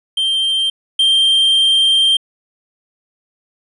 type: tone pair in turn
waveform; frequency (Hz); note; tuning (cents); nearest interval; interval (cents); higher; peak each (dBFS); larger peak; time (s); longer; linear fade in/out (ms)
triangle; 3153 / 3165; G7 / G7; +9 / +16; unison; 7; second; -12 / -8; second; 0.17-0.7 / 0.99-2.17; second; 5
effects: resampled to 24000 Hz